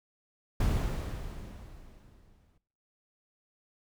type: noise with exponential decay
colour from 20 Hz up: brown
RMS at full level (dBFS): -26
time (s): 0.6-2.58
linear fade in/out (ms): 5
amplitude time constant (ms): 430
effects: noise-tail reverb RT60 0.6 s tail -20 dB re dry